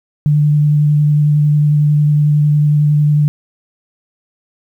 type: tone with vibrato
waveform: sine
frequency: 148.6 Hz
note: D3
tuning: 21 cents sharp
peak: -8 dBFS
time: 0.26-3.28 s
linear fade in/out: 0 ms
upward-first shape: sine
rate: 11 Hz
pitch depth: 13 cents each way
effects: 8-bit